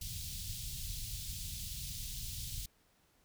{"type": "band-stop noise", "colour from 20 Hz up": "pink", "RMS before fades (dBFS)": -42, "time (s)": [0.01, 2.66], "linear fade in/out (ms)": 5, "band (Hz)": [140, 3400], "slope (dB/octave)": 24, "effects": ["pink hiss -71 dBFS RMS until 3.24 s"]}